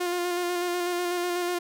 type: tone with vibrato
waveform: sawtooth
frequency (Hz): 353.1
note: F4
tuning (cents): +19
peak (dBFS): -22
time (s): 0-1.59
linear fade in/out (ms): 10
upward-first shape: square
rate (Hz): 8.1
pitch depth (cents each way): 18
effects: none

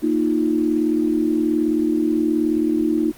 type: chord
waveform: sine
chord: Bb suspended fourth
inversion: none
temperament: just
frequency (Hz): 233.1 / 310.8 / 349.6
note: Bb3 / Eb4 / F4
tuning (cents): 0 / -2 / +2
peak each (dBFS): -23 / -18 / -23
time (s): 0.02-3.12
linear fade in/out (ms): 20
effects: pink hiss -44 dBFS RMS until 3.17 s + Opus 24 kbps

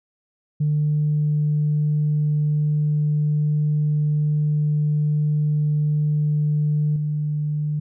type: tone with level steps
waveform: sine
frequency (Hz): 149.9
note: D3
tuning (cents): +36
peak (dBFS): -16 / -20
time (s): 0.6-7.8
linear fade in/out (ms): 10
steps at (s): 6.96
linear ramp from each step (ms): 2
effects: tanh soft clip ceiling -13 dBFS

